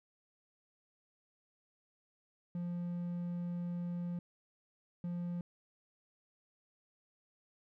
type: tone bursts at uneven times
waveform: triangle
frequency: 174.61 Hz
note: F3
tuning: in tune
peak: -34 dBFS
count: 2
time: 2.55-4.19 / 5.04-5.41 s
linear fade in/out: 2 ms
effects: none